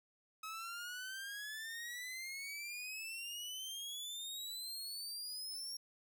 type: exponential sweep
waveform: sawtooth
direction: up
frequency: 1276 to 5588 Hz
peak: -40 dBFS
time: 0.43-5.77 s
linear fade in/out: 5 ms
effects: none